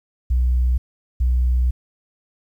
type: tone pair in turn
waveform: sine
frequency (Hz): 62 / 62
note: B1 / B1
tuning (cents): +7 / +7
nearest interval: unison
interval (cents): 0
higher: neither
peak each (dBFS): -13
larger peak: neither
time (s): 0.3-0.78 / 1.2-1.71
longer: second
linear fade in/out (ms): 10
effects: tanh soft clip ceiling -12 dBFS + 9-bit